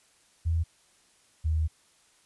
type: tone pair in turn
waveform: sine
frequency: 82.41 / 78.84 Hz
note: E2 / D#2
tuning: 0 / +23 cents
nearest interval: minor second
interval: 77 cents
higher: first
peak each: -23 dBFS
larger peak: neither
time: 0.45-0.64 / 1.44-1.68 s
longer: second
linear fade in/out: 20 ms
effects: white hiss -63 dBFS RMS until 2.25 s + resampled to 24000 Hz